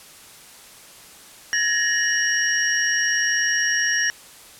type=tone cluster; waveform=sine; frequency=1699 / 1859 / 2938 / 5620 Hz; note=G#6 / A#6 / F#7 / F8; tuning=+39 / -5 / -13 / +10 cents; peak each=-23 / -22 / -30 / -24 dBFS; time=1.53-4.1 s; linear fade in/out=0 ms; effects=white hiss -45 dBFS RMS until 4.59 s + low-pass 12000 Hz 12 dB/octave